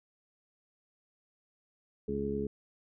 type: harmonic tone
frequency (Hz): 69.9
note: C#2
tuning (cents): +15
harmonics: 1 / 2 / 3 / 4 / 5 / 6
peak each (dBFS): -43 / -43 / -36 / -41 / -43 / -34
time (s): 2.08-2.47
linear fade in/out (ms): 5
effects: none